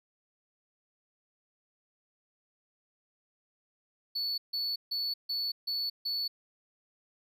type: tone bursts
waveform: triangle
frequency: 4442 Hz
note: C#8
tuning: 3 cents sharp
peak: -29 dBFS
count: 6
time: 4.15-6.28 s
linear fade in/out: 10 ms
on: 230 ms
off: 150 ms
effects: none